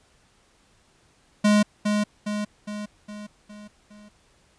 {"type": "tone with echo", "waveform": "square", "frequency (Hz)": 208.7, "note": "G#3", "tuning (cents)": 9, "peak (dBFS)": -16, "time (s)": [1.44, 1.63], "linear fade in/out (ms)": 10, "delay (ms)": 410, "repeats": 6, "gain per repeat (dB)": -5, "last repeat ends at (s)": 4.09, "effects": ["pink hiss -61 dBFS RMS until 4.58 s", "resampled to 22050 Hz"]}